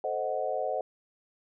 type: chord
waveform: sine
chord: A diminished seventh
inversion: none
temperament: equal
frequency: 440 / 523.3 / 622.3 / 740 Hz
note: A4 / C5 / Eb5 / Gb5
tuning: 0 / 0 / 0 / 0 cents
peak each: -37 / -33 / -33 / -33 dBFS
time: 0.04-0.81 s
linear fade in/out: 2 ms
effects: none